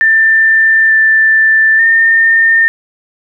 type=tone with pitch steps; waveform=sine; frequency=1784 / 1770 / 1816 Hz; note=A6 / A6 / A#6; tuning=+23 / +10 / -46 cents; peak=-5 dBFS; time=0.01-2.68 s; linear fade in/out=0 ms; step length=890 ms; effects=none